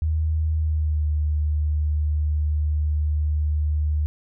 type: tone with pitch glide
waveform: sine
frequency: 78.5 to 75.48 Hz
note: D#2 to D2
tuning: +16 to +48 cents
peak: -19 dBFS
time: 0.02-4.06 s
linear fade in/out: 0 ms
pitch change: -68 cents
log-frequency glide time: 0.57-1.08 s
effects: none